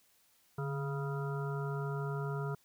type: harmonic tone with a mistuned harmonic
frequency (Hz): 138.59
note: C#3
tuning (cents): 0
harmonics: 1 / 3 / 5 / 7 / 9 / 10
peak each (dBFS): -35 / -41 / -48 / -47 / -48 / -47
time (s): 0.58-2.55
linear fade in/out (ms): 5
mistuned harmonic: 1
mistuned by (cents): +59
effects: white hiss -69 dBFS RMS until 2.64 s